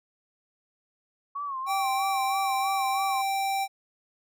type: tone with vibrato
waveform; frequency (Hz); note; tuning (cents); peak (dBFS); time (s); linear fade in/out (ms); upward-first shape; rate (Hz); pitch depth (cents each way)
sine; 1100; C#6; -14; -30; 1.35-3.22; 10; sine; 3.1; 94
type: tone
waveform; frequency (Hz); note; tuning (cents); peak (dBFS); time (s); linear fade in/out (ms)
square; 782; G5; -4; -26; 1.66-3.68; 50
effects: none